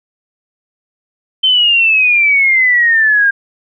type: exponential sweep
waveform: sine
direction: down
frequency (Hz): 3105 to 1600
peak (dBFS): -7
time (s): 1.43-3.31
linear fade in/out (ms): 10
effects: none